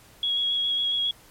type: tone with vibrato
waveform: sine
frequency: 3322 Hz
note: G#7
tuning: in tune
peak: -22 dBFS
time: 0.23-1.11 s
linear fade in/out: 2 ms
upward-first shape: square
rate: 7.3 Hz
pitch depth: 12 cents each way
effects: pink hiss -53 dBFS RMS until 1.3 s + MP3 64 kbps